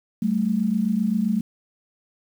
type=tone pair together; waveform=sine; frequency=192.75 / 220.4 Hz; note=G3 / A3; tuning=-29 / +3 cents; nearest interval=major second; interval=232 cents; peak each=-23 / -21 dBFS; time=0.22-1.41 s; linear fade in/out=5 ms; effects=8-bit